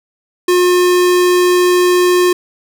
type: tone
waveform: square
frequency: 358.6 Hz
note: F4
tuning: 46 cents sharp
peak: -9 dBFS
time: 0.48-2.33 s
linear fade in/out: 5 ms
effects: none